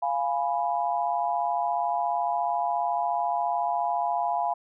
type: chord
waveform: sine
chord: F diminished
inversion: none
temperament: equal with one note detuned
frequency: 696.4 / 830.6 / 987.8 Hz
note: F5 / Ab5 / Cb6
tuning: -5 / 0 / 0 cents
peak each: -27 / -28 / -30 dBFS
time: 0.02-4.54 s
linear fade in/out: 10 ms
effects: none